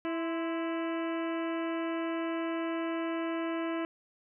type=harmonic tone with a mistuned harmonic; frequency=329.6 Hz; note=E4; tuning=in tune; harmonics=1 / 2 / 3 / 4 / 5 / 6 / 7 / 8 / 9; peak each=-32 / -38 / -42 / -44 / -46 / -48 / -49 / -50 / -51 dBFS; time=0.05-3.85 s; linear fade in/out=0 ms; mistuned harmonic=3; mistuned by=+70 cents; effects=none